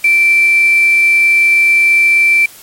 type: tone with quantisation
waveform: sine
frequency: 2340 Hz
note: D7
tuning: 7 cents flat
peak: -6 dBFS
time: 0.04-2.46 s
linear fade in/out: 5 ms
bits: 4
effects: white hiss -37 dBFS RMS until 2.62 s + MP3 64 kbps